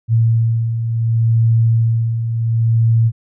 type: beating tone pair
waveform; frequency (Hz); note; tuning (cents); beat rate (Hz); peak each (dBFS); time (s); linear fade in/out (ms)
sine; 113.7 / 114.39; A#2 / A#2; -43 / -32; 0.69; -20 / -12; 0.08-3.12; 50
effects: none